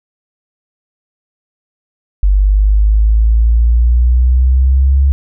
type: exponential sweep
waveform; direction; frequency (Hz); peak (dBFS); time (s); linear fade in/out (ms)
sine; up; 48.19 to 69.3; -6; 2.23-5.12; 0
effects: none